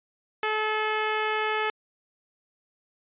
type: tone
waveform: 10% pulse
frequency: 431.3 Hz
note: A4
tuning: 35 cents flat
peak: -16 dBFS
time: 0.43-1.7 s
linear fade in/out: 2 ms
effects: resampled to 8000 Hz